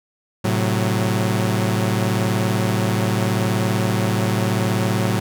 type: chord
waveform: sawtooth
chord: F# diminished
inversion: first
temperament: equal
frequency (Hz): 110 / 130.81 / 185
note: A2 / C3 / F#3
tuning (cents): 0 / 0 / 0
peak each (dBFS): -16 / -22 / -18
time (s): 0.44-5.2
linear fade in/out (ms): 10
effects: none